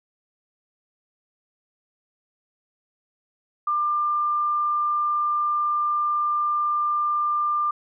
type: tone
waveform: sine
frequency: 1194 Hz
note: D6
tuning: 28 cents sharp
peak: -20 dBFS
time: 3.67-7.71 s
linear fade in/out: 5 ms
effects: none